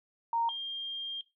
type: tone pair in turn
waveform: sine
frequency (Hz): 927 / 3204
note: A#5 / G7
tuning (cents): -10 / +37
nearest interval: octave + major sixth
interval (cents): 2147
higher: second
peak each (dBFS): -27 / -33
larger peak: first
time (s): 0.33-0.49 / 0.49-1.21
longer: second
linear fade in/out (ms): 2
effects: noise-tail reverb RT60 0.2 s tail -17 dB re dry